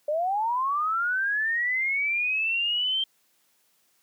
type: linear sweep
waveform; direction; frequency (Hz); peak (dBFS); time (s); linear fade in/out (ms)
sine; up; 576 to 3159; -23; 0.08-3.04; 5
effects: white hiss -67 dBFS RMS until 4.02 s + high-pass 150 Hz 12 dB/octave